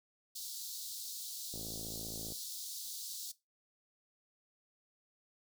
pink high-pass noise, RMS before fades -44 dBFS, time 0.35-3.32 s, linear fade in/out 10 ms, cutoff 3800 Hz, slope 48 dB/octave
click train, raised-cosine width 2 ms, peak -34 dBFS, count 44, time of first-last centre 1.54-2.322 s, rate 55 Hz
effects noise-tail reverb RT60 0.2 s tail -17 dB re dry

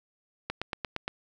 click train, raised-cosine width 0.3 ms, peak -15 dBFS, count 6, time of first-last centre 0.5-1.079 s, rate 8.63 Hz, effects none

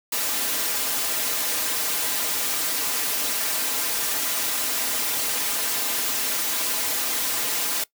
white noise with comb filter, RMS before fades -25 dBFS, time 0.12-7.84 s, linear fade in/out 5 ms, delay 5.4 ms, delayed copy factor -0.75, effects noise-tail reverb RT60 0.1 s tail -20 dB re dry + high-pass 200 Hz 12 dB/octave

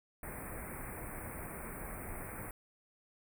pink band-stop noise, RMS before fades -44 dBFS, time 0.23-2.51 s, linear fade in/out 2 ms, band 2400 to 8400 Hz, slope 96 dB/octave, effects none

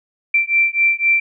sine beating tone pair, 2347 / 2350.9 Hz, D7 / D7, -2 / +1 cents, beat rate 3.9 Hz, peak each -16 dBFS, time 0.34-1.2 s, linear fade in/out 5 ms, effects none

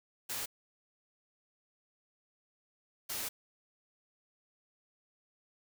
white noise bursts at uneven times, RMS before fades -38 dBFS, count 2, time 0.29-0.46 / 3.09-3.29 s, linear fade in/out 10 ms, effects none

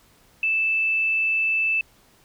sine tone, 2637 Hz, E7, in tune, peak -19 dBFS, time 0.43-1.81 s, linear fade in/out 2 ms, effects pink hiss -57 dBFS RMS until 2.24 s

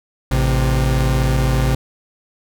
40% pulse tone pair together, 55.08 / 131.1 Hz, A1 / C3, +3 / +4 cents, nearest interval octave + minor third, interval 1501 cents, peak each -16 dBFS, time 0.31-1.75 s, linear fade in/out 5 ms, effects none

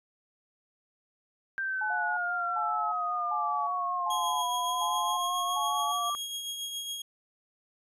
sine exponential two-way sweep, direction down then up, 1580 to 987.8 to 1172 Hz, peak -29 dBFS, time 1.58-6.15 s, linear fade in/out 0 ms, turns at 4.5 s
sine tone bursts, 854 Hz, G#5, 48 cents sharp, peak -32 dBFS, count 6, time 1.81-5.92 s, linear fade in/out 5 ms, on 360 ms, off 390 ms
sine tone with vibrato, 711 Hz, F5, 31 cents sharp, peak -34 dBFS, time 1.9-6.1 s, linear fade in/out 2 ms, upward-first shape sine, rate 5 Hz, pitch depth 24 cents each way
sawtooth tone with tremolo, 3281 Hz, G#7, 22 cents flat, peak -29 dBFS, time 4.1-7.02 s, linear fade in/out 5 ms, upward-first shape triangle, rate 7.2 Hz, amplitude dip 45%
effects resampled to 32000 Hz

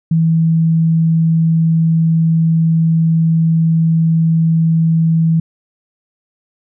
sine tone, 163 Hz, E3, 19 cents flat, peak -9 dBFS, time 0.11-5.4 s, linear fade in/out 5 ms, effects none

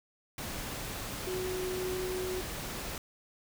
sine tone in noise, 369.1 Hz, F#4, 4 cents flat, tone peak -33 dBFS, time 1.27-2.41 s, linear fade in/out 2 ms, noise pink, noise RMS -39 dBFS, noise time 0.38-2.98 s, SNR +3 dB, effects none

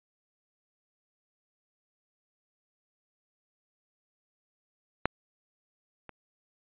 clicks, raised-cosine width 0.5 ms, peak -8 / -28 dBFS, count 2, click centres 5.056 / 6.093 s, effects resampled to 8000 Hz

